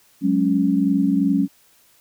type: chord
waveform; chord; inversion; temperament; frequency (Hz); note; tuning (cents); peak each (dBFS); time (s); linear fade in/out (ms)
sine; F# suspended second; none; equal; 185 / 207.7 / 277.2; F#3 / G#3 / C#4; 0 / 0 / 0; -21 / -21 / -18; 0.21-1.48; 50
effects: white hiss -56 dBFS RMS until 2 s